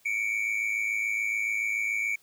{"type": "tone pair together", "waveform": "triangle", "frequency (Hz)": [2233, 2340], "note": ["C#7", "D7"], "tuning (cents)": [12, -7], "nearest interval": "minor second", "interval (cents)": 81, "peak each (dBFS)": -27, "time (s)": [0.05, 2.16], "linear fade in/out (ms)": 10, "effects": ["tanh soft clip ceiling -17 dBFS", "white hiss -62 dBFS RMS until 2.22 s"]}